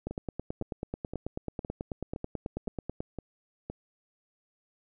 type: two click trains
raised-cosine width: 2 ms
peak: -23 / -20 dBFS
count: 8 / 28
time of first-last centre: 0.11-3.7 / 0.07-3.005 s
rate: 1.95 / 9.2 Hz
effects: none

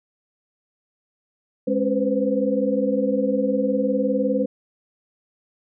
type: tone cluster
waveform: sine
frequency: 207.5 / 272.9 / 497.3 / 517 Hz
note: G#3 / C#4 / B4 / C5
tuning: -1 / -27 / +12 / -21 cents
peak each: -24 dBFS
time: 1.67-4.46 s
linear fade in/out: 10 ms
effects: none

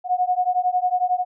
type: beating tone pair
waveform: sine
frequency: 722 / 733 Hz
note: F#5 / F#5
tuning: -43 / -16 cents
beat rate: 11 Hz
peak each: -21 dBFS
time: 0.04-1.25 s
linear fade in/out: 50 ms
effects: none

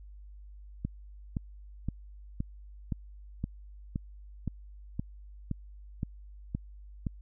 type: click train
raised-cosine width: 5 ms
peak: -19 dBFS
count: 13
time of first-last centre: 0.85-7.068 s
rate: 1.93 Hz
effects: added 50 Hz sine -46 dBFS peak until 7.21 s

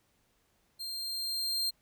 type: tone with level ramp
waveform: 40% pulse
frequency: 4186 Hz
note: C8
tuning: in tune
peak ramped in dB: -36 to -27 dBFS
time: 0.79-1.71 s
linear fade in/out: 20 ms
effects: pink hiss -72 dBFS RMS until 1.81 s

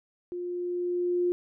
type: tone with level ramp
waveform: sine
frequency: 354.1 Hz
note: F4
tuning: 24 cents sharp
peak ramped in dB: -32 to -22 dBFS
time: 0.32-1.32 s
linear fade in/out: 0 ms
effects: none

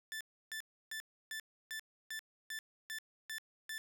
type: tone bursts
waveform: sawtooth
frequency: 1760 Hz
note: A6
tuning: in tune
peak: -37 dBFS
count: 10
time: 0.12-3.78 s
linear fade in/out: 0 ms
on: 87 ms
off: 310 ms
effects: none

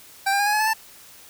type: tone with pitch steps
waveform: 25% pulse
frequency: 784 / 800 / 816.3 / 833 / 850 / 867.4 / 885.1 Hz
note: G5 / G5 / G#5 / G#5 / G#5 / A5 / A5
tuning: 0 / +35 / -30 / +5 / +40 / -25 / +10 cents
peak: -15 dBFS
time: 0.26-0.736 s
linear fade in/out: 10 ms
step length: 68 ms
effects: white hiss -47 dBFS RMS until 1.29 s

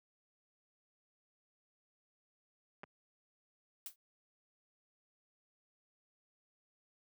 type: clicks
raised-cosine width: 0.5 ms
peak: -33 dBFS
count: 2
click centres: 2.834 / 2.839 s
type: noise with exponential decay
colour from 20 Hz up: blue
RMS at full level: -40 dBFS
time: 3.86-3.96 s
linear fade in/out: 2 ms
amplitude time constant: 21 ms
effects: high-pass 100 Hz 12 dB/octave

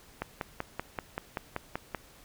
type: click train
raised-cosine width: 0.5 ms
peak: -17 dBFS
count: 10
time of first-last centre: 0.22-1.947 s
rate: 5.21 Hz
effects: pink hiss -56 dBFS RMS until 2.24 s

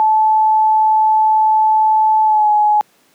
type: tone with pitch glide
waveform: sine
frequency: 869 to 842.3 Hz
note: A5 to G#5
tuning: -22 to +24 cents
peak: -9 dBFS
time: 0-2.81 s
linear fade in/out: 0 ms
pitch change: -54 cents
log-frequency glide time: 2.24-2.5 s
effects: pink hiss -54 dBFS RMS until 3.14 s + high-pass 200 Hz 12 dB/octave

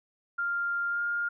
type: tone with pitch glide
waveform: sine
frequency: 1396.9 to 1410.7 Hz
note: F6 to F6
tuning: 0 to +17 cents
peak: -27 dBFS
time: 0.38-1.29 s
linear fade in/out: 10 ms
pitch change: +17 cents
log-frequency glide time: 0.89-1.01 s
effects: none

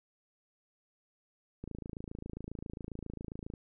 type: click train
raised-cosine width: 3 ms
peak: -28 dBFS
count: 53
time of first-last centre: 1.64-3.538 s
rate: 27.4 Hz
effects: none

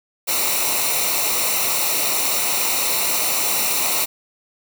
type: noise with comb filter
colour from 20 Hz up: white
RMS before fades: -20 dBFS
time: 0.27-4.06 s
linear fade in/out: 20 ms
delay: 0.61 ms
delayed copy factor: -0.7
effects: none

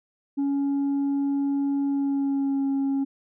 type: tone with pitch glide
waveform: sine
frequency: 279.7 to 273.9 Hz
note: C#4 to C#4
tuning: +16 to -21 cents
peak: -19 dBFS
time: 0.37-3.05 s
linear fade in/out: 20 ms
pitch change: -37 cents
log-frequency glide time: 1.86-2.67 s
effects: tanh soft clip ceiling -21 dBFS

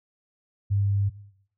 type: tone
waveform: sine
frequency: 100 Hz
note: G2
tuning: 35 cents sharp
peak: -20 dBFS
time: 0.7-1.1 s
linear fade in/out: 20 ms
effects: noise-tail reverb RT60 0.7 s tail -18 dB re dry

